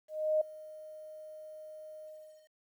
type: tone with ADSR envelope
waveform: sine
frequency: 619 Hz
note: D#5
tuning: 9 cents flat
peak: -24 dBFS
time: 0.08-2.51 s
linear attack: 330 ms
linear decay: 6 ms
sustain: -21 dB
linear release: 440 ms
effects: 11-bit